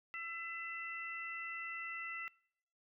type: harmonic tone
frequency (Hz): 670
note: E5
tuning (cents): +28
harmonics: 2 / 3 / 4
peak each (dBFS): -48 / -44 / -46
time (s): 0.14-2.28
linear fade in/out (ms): 0
effects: noise-tail reverb RT60 0.7 s tail -24 dB re dry